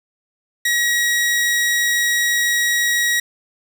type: tone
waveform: sawtooth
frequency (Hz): 1906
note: A#6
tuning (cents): +38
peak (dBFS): -12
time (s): 0.65-3.2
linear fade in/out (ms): 5
effects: none